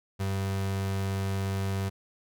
35% pulse tone, 97.1 Hz, G2, 16 cents flat, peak -26 dBFS, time 0.19-1.9 s, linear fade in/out 20 ms, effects none

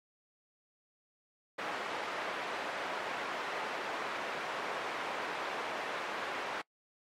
pink band-pass noise, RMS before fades -38 dBFS, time 1.58-6.62 s, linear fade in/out 10 ms, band 540 to 2200 Hz, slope 12 dB/octave, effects noise-tail reverb RT60 0.1 s tail -25 dB re dry + MP3 64 kbps

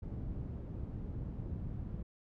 white low-pass noise, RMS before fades -41 dBFS, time 0.02-2.03 s, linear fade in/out 10 ms, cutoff 130 Hz, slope 12 dB/octave, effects none

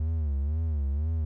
triangle tone with vibrato, 74.9 Hz, D2, 35 cents sharp, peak -23 dBFS, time 0-1.25 s, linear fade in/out 5 ms, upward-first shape sine, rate 2 Hz, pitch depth 150 cents each way, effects none

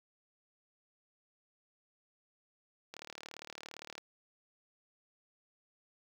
click train, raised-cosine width 0.2 ms, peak -28 dBFS, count 40, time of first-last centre 2.94-3.98 s, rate 37.5 Hz, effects high-pass 150 Hz 12 dB/octave + 9-bit

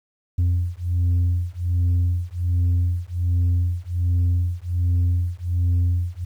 sine beating tone pair, 87.31 / 88.61 Hz, F2 / F2, 0 / +26 cents, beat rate 1.3 Hz, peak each -19 dBFS, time 0.38-6.25 s, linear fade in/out 10 ms, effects tanh soft clip ceiling -15 dBFS + 9-bit

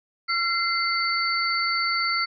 sine tone cluster, 1361 / 2078 / 4512 Hz, F6 / C7 / C#8, -45 / -12 / +30 cents, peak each -26 dBFS, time 0.28-2.26 s, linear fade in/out 20 ms, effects none

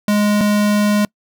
square tone pair in turn, 207.7 / 207.7 Hz, G#3 / G#3, 0 / 0 cents, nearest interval unison, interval 0 cents, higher neither, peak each -13 dBFS, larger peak neither, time 0.08-0.41 / 0.41-1.05 s, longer second, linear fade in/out 2 ms, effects noise-tail reverb RT60 0.1 s tail -26 dB re dry

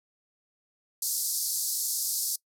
white band-pass noise, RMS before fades -30 dBFS, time 1.02-2.36 s, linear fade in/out 5 ms, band 4500 to 14000 Hz, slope 48 dB/octave, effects noise-tail reverb RT60 0.1 s tail -23 dB re dry

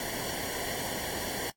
pink noise with comb filter, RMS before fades -35 dBFS, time 0-1.5 s, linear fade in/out 2 ms, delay 0.79 ms, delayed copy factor -0.75, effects noise-tail reverb RT60 0.1 s tail -17 dB re dry + AAC 64 kbps

